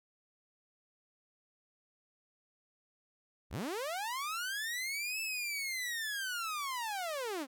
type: linear two-way sweep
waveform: sawtooth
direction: up then down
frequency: 31.33 to 2644 to 246.7 Hz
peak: -32 dBFS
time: 3.5-7.47 s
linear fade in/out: 50 ms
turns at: 5.21 s
effects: none